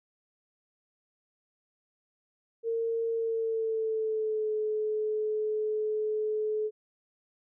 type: tone with pitch glide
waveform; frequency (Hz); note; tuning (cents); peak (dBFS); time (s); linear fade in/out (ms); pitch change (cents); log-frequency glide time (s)
sine; 457.2 to 429.1; A#4 to A4; -34 to -43; -27; 2.63-6.71; 50; -109; 3.1-4.52
effects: none